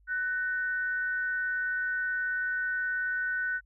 sine tone pair together, 1496.9 / 1842 Hz, F#6 / A#6, +20 / -21 cents, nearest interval major third, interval 359 cents, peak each -28 / -39 dBFS, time 0.07-3.61 s, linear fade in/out 50 ms, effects added 50 Hz sine -59 dBFS peak until 3.65 s

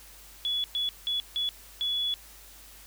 sine tone bursts at uneven times, 3400 Hz, G#7, 40 cents sharp, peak -26 dBFS, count 5, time 0.45-0.64 / 0.75-0.89 / 1.07-1.2 / 1.36-1.49 / 1.81-2.14 s, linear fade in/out 0 ms, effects added 50 Hz sine -54 dBFS peak until 2.86 s + white hiss -51 dBFS RMS until 2.86 s

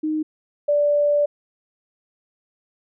sine tone pair in turn, 309.5 / 584.3 Hz, D#4 / D5, -9 / -9 cents, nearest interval major seventh, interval 1100 cents, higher second, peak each -20 / -15 dBFS, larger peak second, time 0.03-0.23 / 0.68-1.26 s, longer second, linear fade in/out 10 ms, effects none

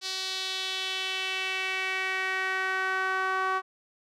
sawtooth tone with band-pass filter sweep, 378.1 Hz, F#4, 38 cents sharp, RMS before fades -30 dBFS, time 0.01-3.62 s, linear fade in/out 50 ms, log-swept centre 4500 to 1200 Hz, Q 2.8, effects none

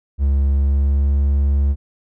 triangle tone with pitch glide, 69.3 to 70.11 Hz, C#2 to C#2, 0 to +20 cents, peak -11 dBFS, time 0.18-1.76 s, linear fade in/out 50 ms, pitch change +20 cents, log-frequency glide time 0.52-1.14 s, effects none

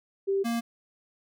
sine / square tone pair in turn, 392 / 233.1 Hz, G4 / A#3, 0 / 0 cents, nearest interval major sixth, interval 900 cents, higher first, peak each -23 / -27 dBFS, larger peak first, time 0.27-0.44 / 0.44-0.61 s, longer neither, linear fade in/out 20 ms, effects none

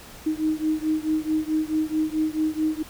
sine beating tone pair, 310 / 314.6 Hz, D#4 / D#4, -6 / +19 cents, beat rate 4.6 Hz, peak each -24 / -25 dBFS, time 0.26-2.83 s, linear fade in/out 10 ms, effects pink hiss -44 dBFS RMS until 2.89 s

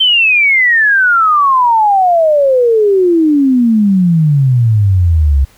sine exponential sweep, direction down, 3136 to 65.8 Hz, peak -6 dBFS, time 0-5.45 s, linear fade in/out 10 ms, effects pink hiss -46 dBFS RMS until 5.57 s

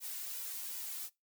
blue noise with flanger, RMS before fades -42 dBFS, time 0-1.1 s, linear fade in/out 50 ms, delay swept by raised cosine 2 to 2.84 ms, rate 2.6 Hz, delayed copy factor +0.7, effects noise-tail reverb RT60 0.2 s tail -21 dB re dry

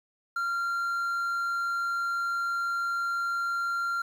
triangle tone, 1383 Hz, F6, 17 cents flat, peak -25 dBFS, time 0.36-4.02 s, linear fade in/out 5 ms, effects 9-bit

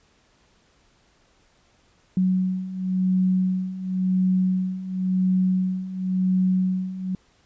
sine beating tone pair, 185 / 185.94 Hz, F#3 / F#3, 0 / +9 cents, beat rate 0.94 Hz, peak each -25 / -21 dBFS, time 2.17-7.15 s, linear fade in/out 2 ms, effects pink hiss -61 dBFS RMS until 7.45 s + resampled to 16000 Hz

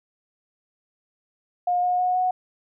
sine tone with pitch steps, 714 / 721 / 728.2 / 735.3 Hz, F5 / F#5 / F#5 / F#5, +38 / -45 / -28 / -11 cents, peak -19 dBFS, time 1.67-2.31 s, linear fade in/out 5 ms, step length 160 ms, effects none

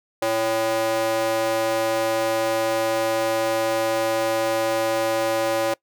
square tone with high-pass filter, 112 Hz, A2, 31 cents sharp, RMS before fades -22 dBFS, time 0.22-5.74 s, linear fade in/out 5 ms, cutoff 510 Hz, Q 2.7, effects noise-tail reverb RT60 0.1 s tail -22 dB re dry

